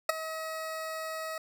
20% pulse tone with ADSR envelope, 638 Hz, D#5, 43 cents sharp, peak -14 dBFS, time 0.09-1.38 s, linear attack 5 ms, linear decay 12 ms, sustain -16 dB, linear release 3 ms, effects none

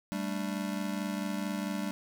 square chord, G suspended second, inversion none, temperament just, 196 / 220.5 / 294 Hz, G3 / A3 / D4, 0 / +4 / +2 cents, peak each -35 / -39 / -39 dBFS, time 0.12-1.91 s, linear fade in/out 0 ms, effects none

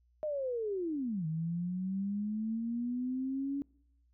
sine linear two-way sweep, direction down then up, 622.3 to 155.56 to 282.9 Hz, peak -32 dBFS, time 0.23-3.62 s, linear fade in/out 0 ms, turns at 1.26 s, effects noise-tail reverb RT60 0.7 s tail -25 dB re dry + added 60 Hz sine -66 dBFS peak until 4.13 s

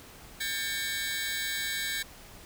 sawtooth tone cluster, 1606 / 1779 / 2238 / 3914 Hz, G6 / A6 / C#7 / B7, +41 / +19 / +16 / -16 cents, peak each -33 / -33 / -34 / -32 dBFS, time 0.4-2.03 s, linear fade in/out 10 ms, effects pink hiss -50 dBFS RMS until 2.45 s

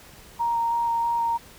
sine tone with vibrato, 932.3 Hz, A#5, in tune, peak -21 dBFS, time 0.39-1.38 s, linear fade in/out 20 ms, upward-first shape square, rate 3.1 Hz, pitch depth 8 cents each way, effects pink hiss -48 dBFS RMS until 1.58 s

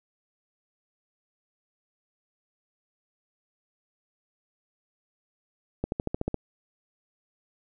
accelerating click train, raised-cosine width 2 ms, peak -14 dBFS, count 8, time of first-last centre 5.84-6.343 s, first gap 81 ms, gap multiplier 0.96, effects none

